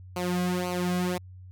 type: tone with flanger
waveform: sawtooth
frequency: 179.3 Hz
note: F3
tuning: 46 cents sharp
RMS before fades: -28 dBFS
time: 0.16-1.18 s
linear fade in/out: 5 ms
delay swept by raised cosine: 0.56 to 2.26 ms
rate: 1.9 Hz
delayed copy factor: -0.8
effects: added 92 Hz sine -43 dBFS peak until 1.51 s